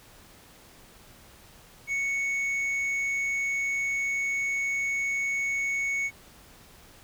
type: tone with hard clipping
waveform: sine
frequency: 2217 Hz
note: C#7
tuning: in tune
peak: -27 dBFS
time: 1.87-6.11 s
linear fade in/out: 50 ms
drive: 4 dB
effects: pink hiss -53 dBFS RMS until 7.03 s